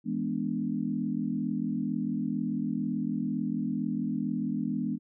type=chord; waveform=sine; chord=E dominant seventh; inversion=none; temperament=equal with one note detuned; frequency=164.81 / 209 / 246.9 / 293.7 Hz; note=E3 / G#3 / B3 / D4; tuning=0 / +11 / 0 / 0 cents; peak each=-36 / -32 / -32 / -35 dBFS; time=0.04-4.99 s; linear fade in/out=50 ms; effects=none